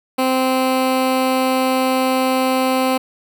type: tone with notch filter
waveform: 15% pulse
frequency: 260 Hz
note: C4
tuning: 11 cents flat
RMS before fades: -17 dBFS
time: 0.18-2.98 s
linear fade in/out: 10 ms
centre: 6400 Hz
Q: 1.9
effects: none